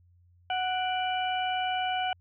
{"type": "harmonic tone with a mistuned harmonic", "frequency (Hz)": 740, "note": "F#5", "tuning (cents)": 0, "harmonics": [1, 2, 3, 4], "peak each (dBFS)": [-28, -36, -38, -35], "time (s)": [0.5, 2.13], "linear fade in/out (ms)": 2, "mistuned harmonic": 3, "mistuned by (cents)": 100, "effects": ["added 88 Hz sine -58 dBFS peak until 2.2 s"]}